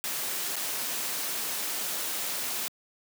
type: noise with dropouts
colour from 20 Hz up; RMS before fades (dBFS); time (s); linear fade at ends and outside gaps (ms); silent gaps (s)
white; -32; 0.04-2.68; 0; 0.557-0.565
effects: high-pass 200 Hz 12 dB/octave